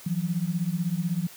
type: beating tone pair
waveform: sine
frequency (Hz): 164.81 / 180.81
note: E3 / F#3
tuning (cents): 0 / -40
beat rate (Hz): 16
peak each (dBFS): -27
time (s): 0.06-1.27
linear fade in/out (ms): 5
effects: white hiss -47 dBFS RMS until 1.36 s + high-pass 100 Hz 12 dB/octave